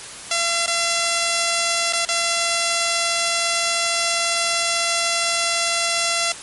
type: tone with dropouts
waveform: 5% pulse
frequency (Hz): 680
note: F5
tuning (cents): -46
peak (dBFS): -7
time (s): 0.31-6.32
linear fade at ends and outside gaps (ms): 2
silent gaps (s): 0.661-0.678 / 1.925-1.933 / 2.051-2.088
effects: white hiss -35 dBFS RMS until 6.42 s + MP3 48 kbps